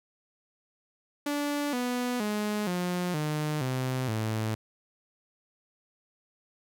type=tone with pitch steps; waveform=sawtooth; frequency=290 / 246.7 / 209.9 / 178.52 / 151.86 / 129.18 / 109.89 Hz; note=D4 / B3 / G#3 / F3 / D#3 / C3 / A2; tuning=-22 / -2 / +19 / +38 / -42 / -22 / -2 cents; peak=-24 dBFS; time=1.26-4.55 s; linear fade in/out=5 ms; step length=470 ms; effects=none